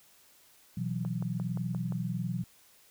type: chord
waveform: sine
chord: B suspended fourth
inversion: none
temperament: equal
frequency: 123.47 / 164.81 / 185 Hz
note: B2 / E3 / F#3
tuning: 0 / 0 / 0 cents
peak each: -35 dBFS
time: 0.77-2.44 s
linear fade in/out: 5 ms
type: click train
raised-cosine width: 1 ms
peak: -30 dBFS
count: 6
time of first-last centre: 1.05-1.923 s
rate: 5.73 Hz
effects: white hiss -61 dBFS RMS until 2.9 s